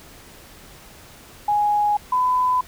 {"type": "tone pair in turn", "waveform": "sine", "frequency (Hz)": [830.6, 1004.7], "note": ["G#5", "B5"], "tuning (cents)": [0, 29], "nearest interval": "minor third", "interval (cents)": 329, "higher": "second", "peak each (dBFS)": -16, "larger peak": "neither", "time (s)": [[1.48, 1.97], [2.12, 2.61]], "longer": "neither", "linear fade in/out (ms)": 5, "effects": ["pink hiss -45 dBFS RMS until 2.67 s"]}